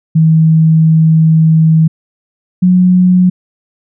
sine tone pair in turn, 160 / 181.69 Hz, D#3 / F#3, +49 / -31 cents, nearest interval major second, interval 220 cents, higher second, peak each -4 dBFS, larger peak neither, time 0.15-1.88 / 2.62-3.3 s, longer first, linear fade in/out 10 ms, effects none

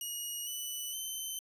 10% pulse tone with pitch steps, 2888 / 2977 / 3069 Hz, F#7 / F#7 / G7, -43 / +10 / -37 cents, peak -29 dBFS, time 0.01-1.39 s, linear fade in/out 2 ms, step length 460 ms, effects resampled to 32000 Hz

